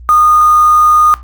sine tone with quantisation, 1227 Hz, D#6, 25 cents flat, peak -4 dBFS, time 0.09-1.14 s, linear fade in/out 0 ms, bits 4, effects added 60 Hz sine -29 dBFS peak until 1.23 s + Opus 32 kbps

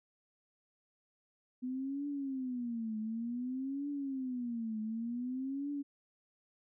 sine tone with vibrato, 249.4 Hz, B3, 17 cents sharp, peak -35 dBFS, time 1.62-5.83 s, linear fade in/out 20 ms, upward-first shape triangle, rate 0.55 Hz, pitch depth 260 cents each way, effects none

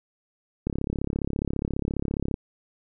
click train, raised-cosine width 3 ms, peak -14 dBFS, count 59, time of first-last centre 0.67-2.341 s, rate 34.7 Hz, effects none

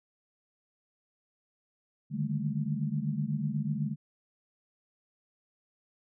sine tone cluster, 145.4 / 153.5 / 199.9 / 219.1 Hz, D3 / D#3 / G3 / A3, -17 / -23 / +34 / -7 cents, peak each -33 / -34 / -36 / -35 dBFS, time 2.1-3.96 s, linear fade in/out 50 ms, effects none

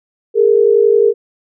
sine tone pair together, 410.2 / 461.4 Hz, G#4 / A#4, -21 / -18 cents, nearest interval major second, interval 203 cents, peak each -10 / -10 dBFS, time 0.34-1.14 s, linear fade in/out 50 ms, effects none

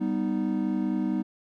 triangle chord, G augmented, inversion none, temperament equal, 196 / 246.9 / 311.1 Hz, G3 / B3 / D#4, 0 / 0 / 0 cents, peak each -27 dBFS, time 0-1.23 s, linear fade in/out 20 ms, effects none

